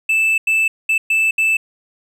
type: tone bursts at uneven times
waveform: triangle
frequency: 2637 Hz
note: E7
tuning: in tune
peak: -11 dBFS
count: 5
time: 0.09-0.38 / 0.47-0.68 / 0.89-0.98 / 1.1-1.31 / 1.38-1.57 s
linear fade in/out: 5 ms
effects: none